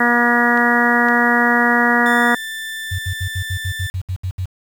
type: harmonic tone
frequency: 239.3 Hz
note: A#3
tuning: 46 cents sharp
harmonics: 1 / 2 / 3 / 4 / 5 / 6 / 7 / 8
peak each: -18 / -23 / -21 / -22 / -23 / -21 / -19 / -18 dBFS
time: 0-2.35 s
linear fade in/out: 5 ms
type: clicks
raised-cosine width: 0.2 ms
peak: -18 / -16 dBFS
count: 2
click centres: 0.575 / 1.086 s
type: tone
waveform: 30% pulse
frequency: 1772 Hz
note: A6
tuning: 12 cents sharp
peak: -23 dBFS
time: 2.06-3.9 s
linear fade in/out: 0 ms
type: tone bursts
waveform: sine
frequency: 92.5 Hz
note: F#2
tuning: in tune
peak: -19 dBFS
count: 11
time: 2.91-4.458 s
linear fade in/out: 10 ms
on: 78 ms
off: 69 ms
effects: 7-bit